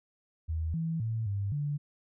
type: tone with pitch steps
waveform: sine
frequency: 80.3 / 163.5 / 112.2 / 99.9 / 145.6 Hz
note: E2 / E3 / A2 / G2 / D3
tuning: -45 / -14 / +34 / +33 / -15 cents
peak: -29 dBFS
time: 0.48-1.78 s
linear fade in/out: 20 ms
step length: 260 ms
effects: none